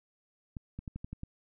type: clicks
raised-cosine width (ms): 5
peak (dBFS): -27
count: 7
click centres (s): 0.568 / 0.79 / 0.878 / 0.96 / 1.045 / 1.13 / 1.234
effects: none